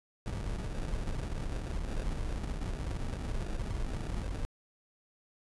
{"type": "noise with sample-and-hold", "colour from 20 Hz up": "brown", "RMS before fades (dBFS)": -35, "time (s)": [0.26, 4.45], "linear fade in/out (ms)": 0, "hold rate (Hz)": 1050, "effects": ["resampled to 24000 Hz"]}